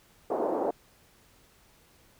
pink band-pass noise, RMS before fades -29 dBFS, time 0.3-0.71 s, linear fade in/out 5 ms, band 340 to 780 Hz, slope 24 dB/octave, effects pink hiss -61 dBFS RMS until 2.19 s

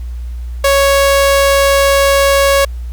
sawtooth tone, 554.4 Hz, C#5, in tune, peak -4 dBFS, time 0.64-2.65 s, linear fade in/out 5 ms, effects added 60 Hz sine -20 dBFS peak until 2.92 s + pink hiss -47 dBFS RMS until 2.92 s

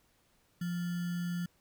sine tone with sample-and-hold, 174.61 Hz, F3, in tune, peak -32 dBFS, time 0.61-1.46 s, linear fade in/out 5 ms, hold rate 1575 Hz, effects pink hiss -70 dBFS RMS until 1.6 s

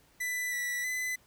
45% pulse tone with pitch steps, 1990 / 1957 / 2011 Hz, B6 / B6 / B6, +13 / -16 / +31 cents, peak -31 dBFS, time 0.2-1.16 s, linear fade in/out 10 ms, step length 320 ms, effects pink hiss -64 dBFS RMS until 1.26 s

